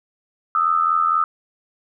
sine tone pair together, 1232 / 1316.2 Hz, D#6 / E6, -17 / -3 cents, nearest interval minor second, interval 114 cents, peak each -18 dBFS, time 0.55-1.24 s, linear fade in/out 2 ms, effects none

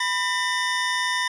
25% pulse tone pair together, 992 / 1810.9 Hz, B5 / A6, +7 / +49 cents, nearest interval minor seventh, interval 1042 cents, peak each -21 dBFS, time 0-1.28 s, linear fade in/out 5 ms, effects resampled to 22050 Hz

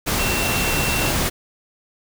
sine tone in noise, 2710 Hz, E7, 47 cents sharp, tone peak -25 dBFS, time 0.18-1.11 s, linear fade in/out 20 ms, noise pink, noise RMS -21 dBFS, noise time 0.06-1.3 s, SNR -7 dB, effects none

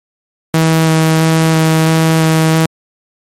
sawtooth tone with vibrato, 160.5 Hz, E3, 46 cents flat, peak -4 dBFS, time 0.54-2.66 s, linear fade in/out 2 ms, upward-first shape square, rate 1.5 Hz, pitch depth 8 cents each way, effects MP3 64 kbps

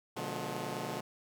10% pulse chord, B diminished seventh, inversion none, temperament just, 123.47 / 148.16 / 177.8 / 213.4 Hz, B2 / D3 / F3 / Ab3, 0 / +16 / +31 / +47 cents, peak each -34 dBFS, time 0.16-1.01 s, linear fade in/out 10 ms, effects none

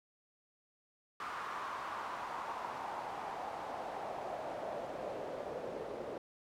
pink noise with band-pass filter sweep, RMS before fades -42 dBFS, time 1.2-6.18 s, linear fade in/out 2 ms, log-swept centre 1200 to 490 Hz, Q 3.1, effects none

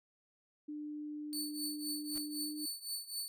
sine tone with pitch glide, 298.9 to 301.5 Hz, D4 to D4, +31 to +46 cents, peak -40 dBFS, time 0.68-2.66 s, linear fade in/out 10 ms, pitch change +15 cents, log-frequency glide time 2.45-2.5 s
20% pulse tone with tremolo, 4487 Hz, C#8, 20 cents sharp, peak -30 dBFS, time 1.33-3.28 s, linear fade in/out 0 ms, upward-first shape triangle, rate 3.9 Hz, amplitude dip 90%
pink noise with exponential growth, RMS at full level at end -47 dBFS, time 2.08-2.18 s, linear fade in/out 0 ms, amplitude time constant 20 ms
effects none

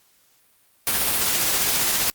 white noise with tremolo, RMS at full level -20 dBFS, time 0.87-2.1 s, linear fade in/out 0 ms, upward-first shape triangle, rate 15 Hz, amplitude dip 30%, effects white hiss -60 dBFS RMS until 2.14 s + Opus 48 kbps

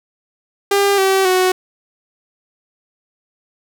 sawtooth tone with pitch steps, 400 / 384.6 / 369.8 Hz, G4 / G4 / F#4, +35 / -33 / -1 cents, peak -8 dBFS, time 0.71-1.52 s, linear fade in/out 5 ms, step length 270 ms, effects none

